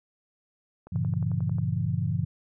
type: click train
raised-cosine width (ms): 1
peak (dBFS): -32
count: 9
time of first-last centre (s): 0.87-1.584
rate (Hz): 11.2
type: chord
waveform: sine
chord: G diminished seventh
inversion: none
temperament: just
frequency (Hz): 98 / 117.6 / 141.12 / 169.34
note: G2 / Bb2 / Db3 / Fb3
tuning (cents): 0 / +16 / +31 / +47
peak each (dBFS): -30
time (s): 0.92-2.25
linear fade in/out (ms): 10
effects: none